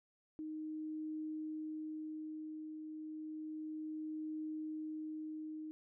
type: tone with tremolo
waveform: sine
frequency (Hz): 310.6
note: D#4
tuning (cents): -3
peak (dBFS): -39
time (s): 0.39-5.71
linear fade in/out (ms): 0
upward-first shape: triangle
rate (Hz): 0.31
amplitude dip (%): 45
effects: none